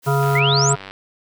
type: noise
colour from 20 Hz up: white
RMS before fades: -36 dBFS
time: 0.02-0.41 s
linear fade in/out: 50 ms
type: harmonic tone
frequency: 139 Hz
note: C#3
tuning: 5 cents sharp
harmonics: 1 / 3 / 5 / 7 / 9 / 10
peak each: -17 / -22 / -24 / -25 / -27 / -27 dBFS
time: 0.06-0.76 s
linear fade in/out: 20 ms
type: click train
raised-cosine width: 0.3 ms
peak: -18 dBFS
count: 67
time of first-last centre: 0.23-0.91 s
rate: 97.1 Hz
type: exponential sweep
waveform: sine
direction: up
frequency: 1938 to 8190 Hz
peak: -17 dBFS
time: 0.35-0.73 s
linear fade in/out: 5 ms
effects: none